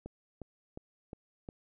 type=click train; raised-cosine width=2 ms; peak=-29 dBFS; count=5; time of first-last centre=0.06-1.489 s; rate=2.8 Hz; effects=none